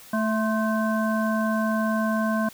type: harmonic tone with a mistuned harmonic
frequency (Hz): 220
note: A3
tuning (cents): 0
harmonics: 1 / 3 / 5 / 7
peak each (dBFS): -23 / -28 / -30 / -31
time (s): 0.13-2.49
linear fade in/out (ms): 5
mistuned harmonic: 5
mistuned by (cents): -70
effects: white hiss -47 dBFS RMS until 2.53 s